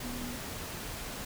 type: tone in noise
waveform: sine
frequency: 244.4 Hz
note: B3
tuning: 18 cents flat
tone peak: -39 dBFS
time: 0.04-0.36 s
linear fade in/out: 5 ms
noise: pink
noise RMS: -40 dBFS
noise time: 0-1.25 s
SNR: -2 dB
effects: none